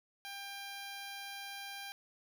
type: tone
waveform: 10% pulse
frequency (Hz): 796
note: G5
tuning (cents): +26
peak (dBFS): -35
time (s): 0.25-1.92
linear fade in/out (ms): 0
effects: 12-bit